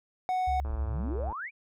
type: tone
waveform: triangle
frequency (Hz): 740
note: F#5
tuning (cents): 0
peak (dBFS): -24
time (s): 0.29-0.6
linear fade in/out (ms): 0
type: tone with pitch glide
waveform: sine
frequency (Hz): 69.3 to 67.8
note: C#2 to C#2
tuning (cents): 0 to -38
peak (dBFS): -30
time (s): 0.47-1.31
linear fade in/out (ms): 10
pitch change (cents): -38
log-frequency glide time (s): 0.78-1.03
type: click train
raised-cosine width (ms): 1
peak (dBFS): -30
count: 76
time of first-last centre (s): 0.65-1.326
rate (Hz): 111
type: exponential sweep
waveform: sine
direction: up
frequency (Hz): 32.27 to 2500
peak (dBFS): -34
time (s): 0.67-1.51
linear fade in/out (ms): 50
effects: none